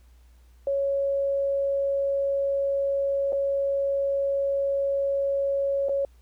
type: tone with dropouts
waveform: sine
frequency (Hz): 554.4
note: C#5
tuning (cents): 0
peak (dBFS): -22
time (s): 0.67-6.05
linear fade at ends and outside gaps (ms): 2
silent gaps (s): 3.323-3.329 / 5.886-5.893
effects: added 60 Hz sine -51 dBFS peak until 6.21 s + pink hiss -66 dBFS RMS until 6.21 s